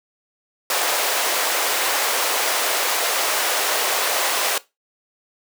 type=high-pass noise; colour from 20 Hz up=pink; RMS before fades=-21 dBFS; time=0.7-4.58 s; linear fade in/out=2 ms; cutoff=480 Hz; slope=24 dB/octave; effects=noise-tail reverb RT60 0.2 s tail -18 dB re dry